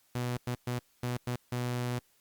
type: tone bursts at uneven times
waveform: sawtooth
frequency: 122.8 Hz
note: B2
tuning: 9 cents flat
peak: -27 dBFS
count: 6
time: 0.15-0.37 / 0.47-0.55 / 0.67-0.79 / 1.03-1.17 / 1.27-1.36 / 1.52-1.99 s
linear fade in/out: 5 ms
effects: white hiss -68 dBFS RMS until 2.2 s + Opus 48 kbps